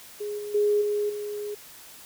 sine tone with level steps, 415.3 Hz, G#4, in tune, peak -29 / -32 / -19 / -23 / -30 dBFS, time 0.2-1.55 s, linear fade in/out 10 ms, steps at 0.38 / 0.54 / 0.81 / 1.09 s, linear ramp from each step 10 ms, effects white hiss -47 dBFS RMS until 2.05 s

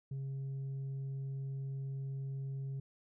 sine tone with tanh clipping, 135.8 Hz, C#3, 35 cents flat, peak -38 dBFS, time 0.11-2.8 s, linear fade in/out 5 ms, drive 2 dB, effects none

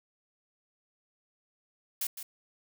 blue noise with echo, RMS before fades -32 dBFS, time 2.01-2.07 s, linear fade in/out 5 ms, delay 160 ms, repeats 1, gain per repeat -9 dB, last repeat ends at 2.23 s, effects none

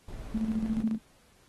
brown noise, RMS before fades -41 dBFS, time 0.08-0.83 s, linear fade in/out 5 ms
sine tone with tremolo, 220 Hz, A3, in tune, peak -25 dBFS, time 0.34-0.98 s, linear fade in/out 10 ms, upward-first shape square, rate 14 Hz, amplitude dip 55%
effects pink hiss -63 dBFS RMS until 1.48 s + AAC 32 kbps

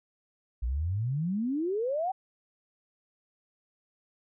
sine exponential sweep, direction up, 55.5 to 784 Hz, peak -27 dBFS, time 0.62-2.12 s, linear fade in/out 10 ms, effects none

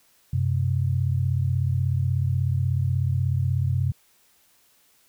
sine tone pair together, 93.6 / 130.03 Hz, F#2 / C3, +20 / -10 cents, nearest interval tritone, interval 570 cents, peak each -23 dBFS, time 0.33-3.92 s, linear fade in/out 5 ms, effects white hiss -61 dBFS RMS until 5.08 s

